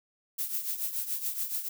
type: noise with tremolo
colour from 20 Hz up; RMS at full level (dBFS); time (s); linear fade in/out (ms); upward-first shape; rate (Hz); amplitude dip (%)
violet; -30; 0.38-1.69; 10; triangle; 7; 75
effects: none